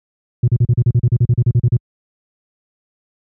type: tone bursts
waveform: sine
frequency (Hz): 119.5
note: A#2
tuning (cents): +43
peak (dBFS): -6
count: 16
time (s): 0.43-1.768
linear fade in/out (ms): 5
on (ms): 48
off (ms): 38
effects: tanh soft clip ceiling -7 dBFS + high-pass 60 Hz 12 dB/octave